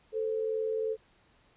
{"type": "tone pair together", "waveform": "sine", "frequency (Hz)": [440.6, 523.3], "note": ["A4", "C5"], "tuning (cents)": [2, 0], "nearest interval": "minor third", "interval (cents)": 298, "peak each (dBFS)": [-29, -37], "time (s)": [0.12, 0.97], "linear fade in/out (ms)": 50, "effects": ["pink hiss -65 dBFS RMS until 1.56 s", "resampled to 8000 Hz"]}